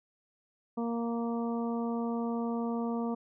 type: harmonic tone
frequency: 233.1 Hz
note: A#3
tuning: in tune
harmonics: 1 / 2 / 3 / 4 / 5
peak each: -31 / -37 / -41 / -43 / -45 dBFS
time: 0.77-3.15 s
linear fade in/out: 10 ms
effects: none